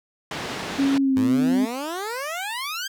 pink band-pass noise, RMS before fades -31 dBFS, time 0.31-0.98 s, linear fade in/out 2 ms, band 160 to 4800 Hz, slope 12 dB/octave
sine tone with pitch glide, 274.7 to 257.8 Hz, C#4 to C4, -16 to -26 cents, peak -17 dBFS, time 0.78-1.66 s, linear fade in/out 20 ms, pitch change -110 cents, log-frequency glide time 1-1.23 s
15% pulse exponential sweep, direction up, 97.8 to 1629 Hz, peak -21 dBFS, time 1.16-2.88 s, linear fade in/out 10 ms
effects none

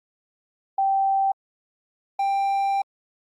sine / triangle tone pair in turn, 780 / 789.1 Hz, G5 / G5, -9 / +11 cents, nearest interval unison, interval 20 cents, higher second, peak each -18 / -18 dBFS, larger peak neither, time 0.78-1.32 / 2.19-2.82 s, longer second, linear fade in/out 5 ms, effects Opus 48 kbps

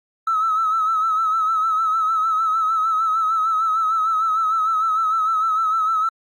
triangle tone with vibrato, 1300 Hz, E6, 24 cents flat, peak -13 dBFS, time 0.27-6.09 s, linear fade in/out 5 ms, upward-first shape sine, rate 6.6 Hz, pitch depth 51 cents each way, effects tanh soft clip ceiling -14 dBFS + Opus 48 kbps

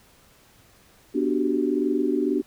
sine chord, G major seventh, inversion first, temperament equal, 246.9 / 293.7 / 370 / 392 Hz, B3 / D4 / F#4 / G4, 0 / 0 / 0 / 0 cents, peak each -27 / -24 / -26 / -28 dBFS, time 1.14-2.42 s, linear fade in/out 20 ms, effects pink hiss -56 dBFS RMS until 2.46 s

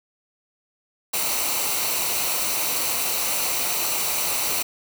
white noise with comb filter, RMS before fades -24 dBFS, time 1.13-4.63 s, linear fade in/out 10 ms, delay 0.59 ms, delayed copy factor -0.55, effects none

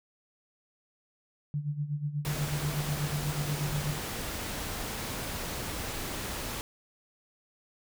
sine tone with tremolo, 146.83 Hz, D3, in tune, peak -27 dBFS, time 1.54-3.98 s, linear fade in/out 0 ms, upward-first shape sine, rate 8.2 Hz, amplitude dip 75%
pink noise, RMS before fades -36 dBFS, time 2.25-6.61 s, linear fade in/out 0 ms
effects none

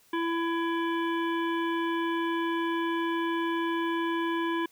harmonic tone with a mistuned harmonic, 334.1 Hz, E4, 23 cents sharp, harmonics 1 / 3 / 5 / 7 / 9 / 10, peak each -28 / -32 / -36 / -43 / -44 / -47 dBFS, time 0.13-4.66 s, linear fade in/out 5 ms, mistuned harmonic 10, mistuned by +40 cents, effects white hiss -62 dBFS RMS until 4.71 s

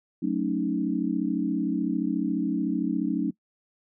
sine chord, D# half-diminished seventh, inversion first, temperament equal, 185 / 220 / 277.2 / 311.1 Hz, F#3 / A3 / C#4 / D#4, 0 / 0 / 0 / 0 cents, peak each -30 / -30 / -28 / -29 dBFS, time 0.22-3.31 s, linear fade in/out 10 ms, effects noise-tail reverb RT60 0.1 s tail -22 dB re dry

